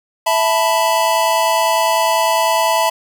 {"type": "chord", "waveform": "square", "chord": "E suspended fourth", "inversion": "none", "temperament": "just", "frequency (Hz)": [659.3, 879, 988.9], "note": ["E5", "A5", "B5"], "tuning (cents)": [0, -2, 2], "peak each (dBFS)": -18, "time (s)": [0.26, 2.9], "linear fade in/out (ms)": 10, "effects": ["8-bit"]}